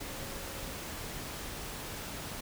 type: tone in noise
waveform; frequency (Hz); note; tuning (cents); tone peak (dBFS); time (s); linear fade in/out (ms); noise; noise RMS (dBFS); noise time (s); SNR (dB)
sine; 546; C#5; -26; -51; 0.08-0.76; 10; pink; -41; 0-2.41; -13
effects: none